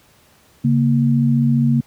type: tone pair together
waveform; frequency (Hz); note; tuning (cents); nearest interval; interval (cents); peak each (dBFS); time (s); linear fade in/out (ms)
sine; 138.27 / 233.1; C#3 / A#3; -4 / 0; major sixth; 904; -15; 0.64-1.81; 10
effects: pink hiss -53 dBFS RMS until 1.86 s + high-pass 60 Hz 12 dB/octave